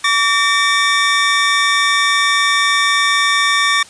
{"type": "tone pair together", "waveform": "25% pulse", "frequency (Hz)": [1148.1, 1820], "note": ["D6", "A#6"], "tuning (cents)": [-40, -42], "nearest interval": "minor sixth", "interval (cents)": 798, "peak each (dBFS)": -11, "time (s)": [0.04, 3.83], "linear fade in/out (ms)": 5, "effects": ["white hiss -40 dBFS RMS until 3.89 s", "resampled to 22050 Hz"]}